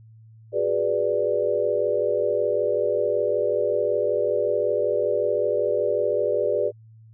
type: chord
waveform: sine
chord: G# half-diminished seventh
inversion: third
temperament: equal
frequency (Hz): 370 / 415.3 / 493.9 / 587.3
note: F#4 / G#4 / B4 / D5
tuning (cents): 0 / 0 / 0 / 0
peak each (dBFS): -30 / -25 / -25 / -24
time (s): 0.52-6.72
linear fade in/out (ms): 50
effects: added 111 Hz sine -46 dBFS peak until 7.13 s